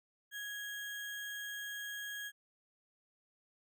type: tone with sample-and-hold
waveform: sine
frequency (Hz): 1661.2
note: G#6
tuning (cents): 0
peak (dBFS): -40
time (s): 0.31-2.32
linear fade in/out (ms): 50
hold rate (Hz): 4900
effects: none